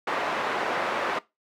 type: band-pass noise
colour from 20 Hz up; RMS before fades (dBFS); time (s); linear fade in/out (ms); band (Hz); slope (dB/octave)
pink; -28; 0.07-1.19; 5; 520 to 1800; 12
effects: noise-tail reverb RT60 0.2 s tail -19 dB re dry